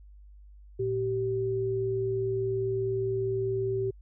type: tone pair together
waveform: sine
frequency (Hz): 114.88 / 386.4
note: A#2 / G4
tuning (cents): -25 / -25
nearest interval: octave + major sixth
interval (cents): 2100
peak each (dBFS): -33 / -27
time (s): 0.79-3.91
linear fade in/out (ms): 10
effects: added 50 Hz sine -48 dBFS peak until 4.01 s